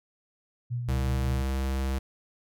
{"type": "tone with tremolo", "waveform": "sine", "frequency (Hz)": 120.9, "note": "B2", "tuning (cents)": -36, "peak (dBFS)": -27, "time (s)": [0.7, 1.43], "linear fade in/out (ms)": 20, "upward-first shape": "sine", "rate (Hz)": 5.4, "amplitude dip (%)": 35}
{"type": "tone with pitch glide", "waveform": "square", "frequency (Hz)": [65.9, 66.51], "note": ["C2", "C2"], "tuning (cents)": [13, 29], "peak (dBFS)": -27, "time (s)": [0.88, 1.99], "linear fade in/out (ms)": 10, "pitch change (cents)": 16, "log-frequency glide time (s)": [1.03, 1.6]}
{"effects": []}